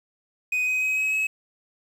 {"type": "tone with pitch steps", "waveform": "triangle", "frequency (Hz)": [2499, 2516, 2534, 2552, 2569], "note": ["D#7", "D#7", "D#7", "D#7", "E7"], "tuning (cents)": [7, 19, 31, 43, -45], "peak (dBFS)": -20, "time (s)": [0.52, 1.27], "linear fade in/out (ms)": 5, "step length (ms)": 150, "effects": ["8-bit"]}